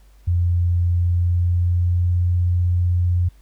sine tone with pitch glide, 87.31 to 88.43 Hz, F2 to F2, 0 to +22 cents, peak -15 dBFS, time 0.27-3.29 s, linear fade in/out 10 ms, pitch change +22 cents, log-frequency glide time 0.86-2.28 s, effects added 50 Hz sine -46 dBFS peak until 3.41 s + pink hiss -60 dBFS RMS until 3.41 s

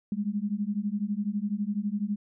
sine beating tone pair, 200 / 212 Hz, G3 / G#3, +35 / +36 cents, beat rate 12 Hz, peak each -30 dBFS, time 0.12-2.16 s, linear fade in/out 2 ms, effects none

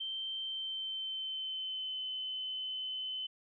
sine tone with pitch glide, 3123 to 3043 Hz, G7 to F#7, -7 to +48 cents, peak -36 dBFS, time 0-3.27 s, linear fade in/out 10 ms, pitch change -45 cents, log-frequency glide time 0.39-2.01 s, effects none

